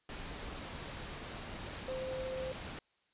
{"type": "tone in noise", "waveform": "sine", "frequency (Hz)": 520, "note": "C5", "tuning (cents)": -11, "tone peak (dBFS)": -37, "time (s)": [1.88, 2.52], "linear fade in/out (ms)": 2, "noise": "pink", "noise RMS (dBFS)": -44, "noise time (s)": [0.09, 2.79], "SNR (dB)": 4, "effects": ["white hiss -75 dBFS RMS until 3.13 s", "resampled to 8000 Hz"]}